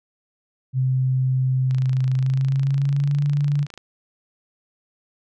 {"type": "tone with pitch glide", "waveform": "sine", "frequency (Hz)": [130, 144.24], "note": ["C3", "D3"], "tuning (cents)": [-11, -31], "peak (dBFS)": -17, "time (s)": [0.73, 3.67], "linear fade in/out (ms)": 50, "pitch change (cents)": 180, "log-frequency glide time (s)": [2.13, 3.22]}
{"type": "click train", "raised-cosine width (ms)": 0.2, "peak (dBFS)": -22, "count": 57, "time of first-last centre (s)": [1.71, 3.776], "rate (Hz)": 27.1}
{"effects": []}